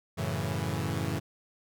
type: chord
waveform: sawtooth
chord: F# minor seventh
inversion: none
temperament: equal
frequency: 92.5 / 110 / 138.59 / 164.81 Hz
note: F#2 / A2 / C#3 / E3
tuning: 0 / 0 / 0 / 0 cents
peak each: -31 dBFS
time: 0.17-1.2 s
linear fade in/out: 20 ms
effects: none